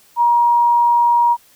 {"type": "tone", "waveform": "sine", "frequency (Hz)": 950, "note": "A#5", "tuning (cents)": 33, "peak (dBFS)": -10, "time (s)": [0.16, 1.37], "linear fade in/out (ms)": 50, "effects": ["white hiss -51 dBFS RMS until 1.55 s"]}